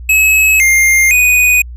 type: tone with pitch steps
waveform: square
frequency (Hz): 2574 / 2113 / 2482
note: E7 / C7 / D#7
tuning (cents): -42 / +16 / -5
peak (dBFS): -7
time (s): 0.09-1.62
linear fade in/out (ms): 5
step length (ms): 510
effects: added 60 Hz sine -25 dBFS peak until 1.76 s